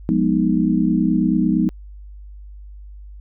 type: chord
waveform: sine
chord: F half-diminished seventh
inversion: none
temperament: equal with one note detuned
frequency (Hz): 178.59 / 207.7 / 246.9 / 311.1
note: F3 / Ab3 / Cb4 / Eb4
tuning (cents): +39 / 0 / 0 / 0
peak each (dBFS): -20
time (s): 0.09-1.69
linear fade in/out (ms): 0
effects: added 50 Hz sine -35 dBFS peak until 3.2 s